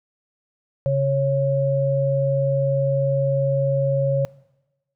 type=tone pair together; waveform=sine; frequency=137.7 / 550.1 Hz; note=C#3 / C#5; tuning=-11 / -13 cents; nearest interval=2 octaves; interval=2398 cents; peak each=-20 dBFS; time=0.86-4.25 s; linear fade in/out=0 ms; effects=noise-tail reverb RT60 1.0 s tail -22 dB re dry